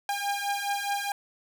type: beating tone pair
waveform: sawtooth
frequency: 804 / 808.8 Hz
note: G5 / G#5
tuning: +44 / -46 cents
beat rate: 4.8 Hz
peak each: -27 dBFS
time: 0.09-1.12 s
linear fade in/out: 2 ms
effects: 10-bit